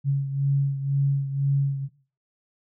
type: beating tone pair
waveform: sine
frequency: 138.59 / 140.59 Hz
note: C#3 / C#3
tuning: 0 / +25 cents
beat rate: 2 Hz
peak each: -21 / -27 dBFS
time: 0.04-1.89 s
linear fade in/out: 50 ms
effects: noise-tail reverb RT60 0.4 s tail -18 dB re dry